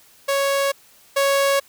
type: tone pair in turn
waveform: sawtooth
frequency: 554.4 / 554.4 Hz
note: C#5 / C#5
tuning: 0 / 0 cents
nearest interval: unison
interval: 0 cents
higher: neither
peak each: -14 / -12 dBFS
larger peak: second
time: 0.28-0.72 / 1.16-1.6 s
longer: neither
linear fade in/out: 10 ms
effects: white hiss -52 dBFS RMS until 1.68 s